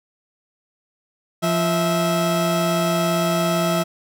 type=tone pair together; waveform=30% pulse; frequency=172.8 / 653.5 Hz; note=F3 / E5; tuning=-18 / -15 cents; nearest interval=octave + major seventh; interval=2303 cents; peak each=-18 dBFS; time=1.42-3.84 s; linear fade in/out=20 ms; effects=none